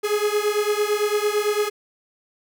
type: beating tone pair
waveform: 45% pulse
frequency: 414.2 / 423.1 Hz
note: G#4 / G#4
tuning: -5 / +32 cents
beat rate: 8.9 Hz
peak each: -22 / -23 dBFS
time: 0.03-1.7 s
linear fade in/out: 20 ms
effects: none